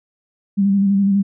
sine tone with vibrato, 197.9 Hz, G3, 17 cents sharp, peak -12 dBFS, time 0.57-1.23 s, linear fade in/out 20 ms, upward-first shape square, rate 12 Hz, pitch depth 27 cents each way, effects none

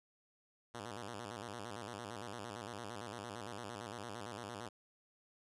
5% pulse tone with vibrato, 110 Hz, A2, in tune, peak -33 dBFS, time 0.74-4.69 s, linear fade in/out 10 ms, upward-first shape square, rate 8.8 Hz, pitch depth 150 cents each way, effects resampled to 24000 Hz

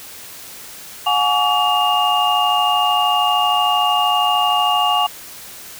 sine tone cluster, 725 / 838 / 1138 / 2826 Hz, F#5 / G#5 / C#6 / F7, -35 / +15 / +45 / +20 cents, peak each -19 dBFS, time 1.06-5.07 s, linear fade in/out 10 ms, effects white hiss -36 dBFS RMS until 5.79 s

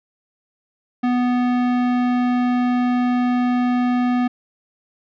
sine tone with tanh clipping, 246.9 Hz, B3, in tune, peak -18 dBFS, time 1.03-4.28 s, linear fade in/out 10 ms, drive 18 dB, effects none

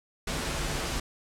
pink noise with comb filter, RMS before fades -31 dBFS, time 0.27-1 s, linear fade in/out 5 ms, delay 9.8 ms, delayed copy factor -0.6, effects low-pass 9000 Hz 12 dB/octave

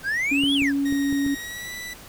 triangle exponential two-way sweep, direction up then down, 1517 to 3454 to 1517 Hz, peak -20 dBFS, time 0.03-0.73 s, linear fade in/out 50 ms, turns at 0.54 s
sine tone, 279.8 Hz, C#4, 16 cents sharp, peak -20 dBFS, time 0.31-1.35 s, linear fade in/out 10 ms
clicks, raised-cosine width 3 ms, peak -20 dBFS, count 5, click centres 0.437 / 0.621 / 0.925 / 1.127 / 1.264 s
sawtooth tone with pitch glide, 1875 to 1973.9 Hz, A#6 to B6, +10 to -1 cents, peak -29 dBFS, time 0.85-1.94 s, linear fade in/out 10 ms, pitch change +89 cents, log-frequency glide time 1.32-1.72 s
effects pink hiss -44 dBFS RMS until 2.08 s

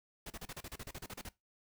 pink noise bursts, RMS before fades -45 dBFS, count 14, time 0.26-1.29 s, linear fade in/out 5 ms, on 42 ms, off 34 ms, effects noise-tail reverb RT60 0.2 s tail -19 dB re dry

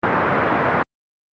white band-pass noise, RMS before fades -17 dBFS, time 0.03-0.83 s, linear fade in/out 5 ms, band 100 to 1600 Hz, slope 24 dB/octave, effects Opus 24 kbps

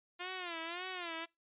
5% pulse tone with vibrato, 349.2 Hz, F4, in tune, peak -28 dBFS, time 0.19-1.26 s, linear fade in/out 20 ms, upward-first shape sine, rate 1.8 Hz, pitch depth 120 cents each way, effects noise-tail reverb RT60 0.2 s tail -24 dB re dry + resampled to 8000 Hz

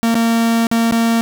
45% pulse tone with dropouts, 229.6 Hz, A#3, 26 cents flat, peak -12 dBFS, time 0.03-1.21 s, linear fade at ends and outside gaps 0 ms, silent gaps 0.144-0.153 / 0.669-0.714 / 0.911-0.923 s, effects none

